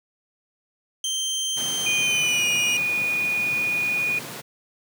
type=tone with pitch glide; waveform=25% pulse; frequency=3137 to 2877 Hz; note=G7 to F#7; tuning=+1 to -49 cents; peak=-20 dBFS; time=1.04-2.77 s; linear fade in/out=2 ms; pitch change=-150 cents; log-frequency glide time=1.99-2.46 s
type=high-pass noise; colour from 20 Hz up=pink; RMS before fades=-36 dBFS; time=1.56-4.42 s; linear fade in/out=20 ms; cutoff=110 Hz; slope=48 dB/octave
type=tone; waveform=sine; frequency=2457 Hz; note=D#7; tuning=22 cents flat; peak=-21 dBFS; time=1.86-4.19 s; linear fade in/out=5 ms
effects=none